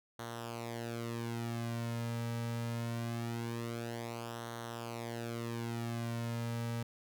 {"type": "tone with flanger", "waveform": "sawtooth", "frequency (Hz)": 116.9, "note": "A#2", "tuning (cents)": 5, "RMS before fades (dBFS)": -39, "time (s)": [0.19, 6.83], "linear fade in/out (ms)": 5, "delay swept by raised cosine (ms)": [0.4, 2.8], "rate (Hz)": 0.23, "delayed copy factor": -0.7, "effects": []}